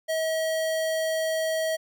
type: tone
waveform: square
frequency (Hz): 640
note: D#5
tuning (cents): +49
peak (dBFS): -25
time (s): 0.08-1.77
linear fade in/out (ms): 20
effects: none